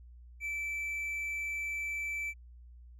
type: tone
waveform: triangle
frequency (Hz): 2322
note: D7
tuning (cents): -20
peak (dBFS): -32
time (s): 0.4-2.34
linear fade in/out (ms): 50
effects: added 60 Hz sine -50 dBFS peak until 2.99 s